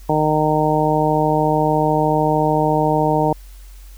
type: harmonic tone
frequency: 153.6 Hz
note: D#3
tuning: 22 cents flat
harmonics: 1 / 2 / 3 / 4 / 5 / 6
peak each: -21 / -21 / -21 / -21 / -21 / -21 dBFS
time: 0.09-3.33 s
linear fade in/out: 5 ms
effects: added 46 Hz sine -36 dBFS peak until 3.97 s + white hiss -50 dBFS RMS until 3.97 s